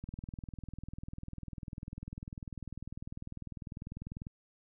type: click train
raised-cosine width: 5 ms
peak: -30 dBFS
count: 86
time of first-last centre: 0.04-4.269 s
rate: 20.1 Hz
effects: none